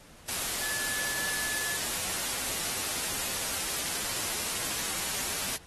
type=tone in noise; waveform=sine; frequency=1725 Hz; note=A6; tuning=35 cents flat; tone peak=-37 dBFS; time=0.61-1.77 s; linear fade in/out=10 ms; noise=white; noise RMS=-32 dBFS; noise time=0.28-5.57 s; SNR=-8 dB; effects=pink hiss -54 dBFS RMS until 5.66 s + AAC 32 kbps